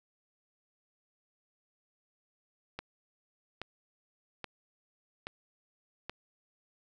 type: click train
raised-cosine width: 0.3 ms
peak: -22 dBFS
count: 5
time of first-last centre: 2.79-6.096 s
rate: 1.21 Hz
effects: none